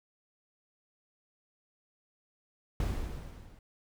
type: noise with level ramp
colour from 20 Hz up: brown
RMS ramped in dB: -30 to -54 dBFS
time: 2.8-3.59 s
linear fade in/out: 2 ms
effects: none